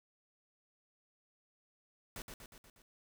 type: noise with echo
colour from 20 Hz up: pink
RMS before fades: -45 dBFS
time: 2.16-2.22 s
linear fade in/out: 2 ms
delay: 120 ms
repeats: 5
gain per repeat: -4 dB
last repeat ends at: 2.82 s
effects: none